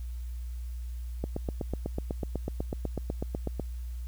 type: click train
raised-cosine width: 2 ms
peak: -18 dBFS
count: 20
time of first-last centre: 1.24-3.597 s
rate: 8.06 Hz
effects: added 60 Hz sine -34 dBFS peak until 4.07 s + white hiss -60 dBFS RMS until 4.07 s